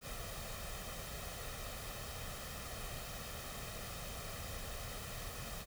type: noise with comb filter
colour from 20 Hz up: pink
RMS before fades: -45 dBFS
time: 0.01-5.66 s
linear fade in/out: 50 ms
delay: 1.6 ms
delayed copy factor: +0.6
effects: none